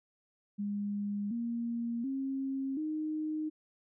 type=tone with pitch steps; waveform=sine; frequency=204 / 234.3 / 269.2 / 309.2 Hz; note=G#3 / A#3 / C4 / D#4; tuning=-31 / +9 / +49 / -11 cents; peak=-32 dBFS; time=0.58-3.5 s; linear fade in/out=20 ms; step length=730 ms; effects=none